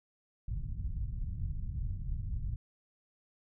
pink low-pass noise, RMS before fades -36 dBFS, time 0.48-2.56 s, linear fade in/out 5 ms, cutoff 130 Hz, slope 24 dB/octave, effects none

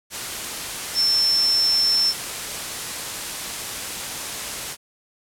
sine tone in noise, 5360 Hz, E8, 28 cents sharp, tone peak -16 dBFS, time 0.94-2.14 s, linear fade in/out 50 ms, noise white, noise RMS -29 dBFS, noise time 0.1-4.77 s, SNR +10 dB, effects low-pass 11000 Hz 12 dB/octave

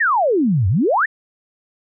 sine exponential two-way sweep, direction down then up, 1934 to 87.31 to 1934 Hz, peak -13 dBFS, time 0-1.06 s, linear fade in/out 10 ms, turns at 0.68 s, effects none

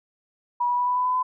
sine tone with pitch steps, 970 / 976.7 / 983.5 / 990.4 / 997.3 / 1004.2 / 1011.2 Hz, B5 / B5 / B5 / B5 / B5 / B5 / B5, -31 / -20 / -7 / +5 / +17 / +29 / +41 cents, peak -20 dBFS, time 0.6-1.23 s, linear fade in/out 10 ms, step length 90 ms, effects none

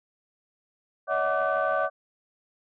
sine tone cluster, 569 / 641 / 739 / 1166 / 1515 Hz, C#5 / E5 / F#5 / D6 / F#6, +45 / -49 / -2 / -13 / +40 cents, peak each -28 / -27 / -30 / -28 / -30 dBFS, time 1.07-1.9 s, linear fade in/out 50 ms, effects tanh soft clip ceiling -15 dBFS

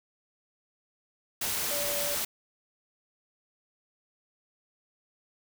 sine tone in noise, 579 Hz, D5, 25 cents flat, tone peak -34 dBFS, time 1.71-2.15 s, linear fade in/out 5 ms, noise white, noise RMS -31 dBFS, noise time 1.41-2.25 s, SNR -6 dB, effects none

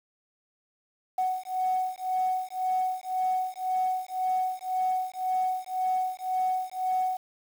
sine beating tone pair, 743 / 744.9 Hz, F#5 / F#5, +7 / +11 cents, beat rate 1.9 Hz, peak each -28 dBFS, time 1.18-7.17 s, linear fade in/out 5 ms, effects tanh soft clip ceiling -19 dBFS + 8-bit

